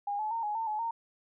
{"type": "tone with pitch steps", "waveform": "sine", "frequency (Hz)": [813, 858, 916, 838, 903, 852, 920], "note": ["G#5", "A5", "A#5", "G#5", "A5", "G#5", "A#5"], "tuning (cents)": [-37, -44, -31, 15, 45, 44, -23], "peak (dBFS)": -30, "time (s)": [0.07, 0.91], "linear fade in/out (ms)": 5, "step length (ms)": 120, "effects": []}